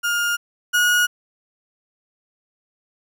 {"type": "tone pair in turn", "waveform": "35% pulse", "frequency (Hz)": [1416, 1449.1], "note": ["F6", "F#6"], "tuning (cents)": [23, -37], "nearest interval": "unison", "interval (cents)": 40, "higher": "second", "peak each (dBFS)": [-17, -13], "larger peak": "second", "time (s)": [[0.03, 0.37], [0.73, 1.07]], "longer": "neither", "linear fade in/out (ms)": 20, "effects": []}